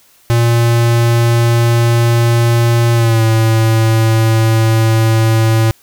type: tone with pitch glide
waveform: square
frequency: 117.4 to 112.03 Hz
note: A#2 to A2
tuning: +13 to +32 cents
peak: -9 dBFS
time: 0.3-5.71 s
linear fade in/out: 0 ms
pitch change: -81 cents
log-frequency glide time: 2.94-3.22 s
effects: white hiss -49 dBFS RMS until 5.82 s